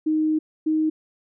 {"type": "tone pair in turn", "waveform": "sine", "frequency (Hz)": [311.1, 312.6], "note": ["D#4", "D#4"], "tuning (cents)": [0, 8], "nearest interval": "unison", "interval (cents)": 8, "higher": "second", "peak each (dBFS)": -18, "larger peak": "neither", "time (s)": [[0.06, 0.39], [0.66, 0.9]], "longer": "first", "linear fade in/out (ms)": 10, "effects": []}